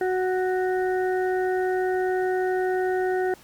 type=harmonic tone; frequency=370.2 Hz; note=F#4; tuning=1 cent sharp; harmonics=1 / 2 / 4 / 5; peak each=-22 / -28 / -34 / -36 dBFS; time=0.01-3.34 s; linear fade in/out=2 ms; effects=pink hiss -51 dBFS RMS until 3.43 s + MP3 96 kbps